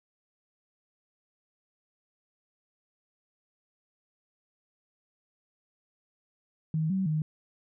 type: tone with pitch steps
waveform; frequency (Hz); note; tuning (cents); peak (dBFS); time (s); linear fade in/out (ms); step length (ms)
sine; 157.9 / 190.7 / 154.8; D#3 / G3 / D#3; +26 / -47 / -9; -25; 6.74-7.22; 2; 160
effects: none